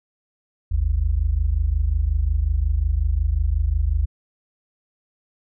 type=tone pair together; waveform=sine; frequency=51.26 / 76.8 Hz; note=G#1 / D#2; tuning=-22 / -22 cents; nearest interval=perfect fifth; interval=700 cents; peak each=-20 dBFS; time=0.71-4.06 s; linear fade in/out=10 ms; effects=none